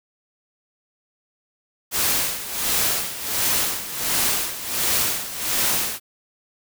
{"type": "noise with tremolo", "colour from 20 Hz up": "white", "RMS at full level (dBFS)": -20, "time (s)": [1.91, 6], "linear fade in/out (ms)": 50, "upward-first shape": "sine", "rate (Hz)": 1.4, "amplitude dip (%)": 75, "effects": []}